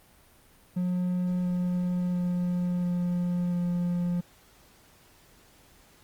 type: tone with pitch steps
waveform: triangle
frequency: 180 / 178.86 / 177.73 / 176.6 / 175.48 Hz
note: F#3 / F3 / F3 / F3 / F3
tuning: -47 / +42 / +31 / +20 / +9 cents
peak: -23 dBFS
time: 0.76-4.21 s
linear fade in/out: 10 ms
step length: 690 ms
effects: pink hiss -58 dBFS RMS until 6.03 s + Opus 32 kbps